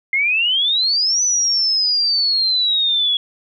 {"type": "exponential two-way sweep", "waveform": "sine", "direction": "up then down", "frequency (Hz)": [2093, 6030, 3343], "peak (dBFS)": -14, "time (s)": [0.13, 3.17], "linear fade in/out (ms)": 2, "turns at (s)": 1.23, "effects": []}